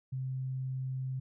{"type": "tone", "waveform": "sine", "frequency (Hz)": 130.81, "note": "C3", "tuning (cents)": 0, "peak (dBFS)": -33, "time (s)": [0.12, 1.2], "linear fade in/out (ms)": 10, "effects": []}